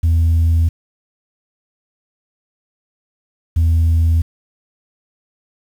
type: tone pair in turn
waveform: sine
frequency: 82.41 / 82.11 Hz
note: E2 / E2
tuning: 0 / -6 cents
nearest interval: unison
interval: 6 cents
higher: first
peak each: -8 dBFS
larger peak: neither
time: 0.03-0.69 / 3.56-4.22 s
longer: neither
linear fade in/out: 10 ms
effects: tanh soft clip ceiling -9 dBFS + 7-bit